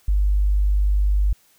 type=tone; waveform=sine; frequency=50 Hz; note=G1; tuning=35 cents sharp; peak=-15 dBFS; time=0.08-1.33 s; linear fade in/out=5 ms; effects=white hiss -58 dBFS RMS until 1.58 s